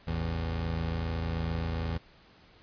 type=tone pair together; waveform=25% pulse; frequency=55.45 / 82.41 Hz; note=A1 / E2; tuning=+14 / 0 cents; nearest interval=perfect fifth; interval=686 cents; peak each=-33 / -27 dBFS; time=0.07-1.98 s; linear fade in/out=10 ms; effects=pink hiss -58 dBFS RMS until 2.62 s + resampled to 11025 Hz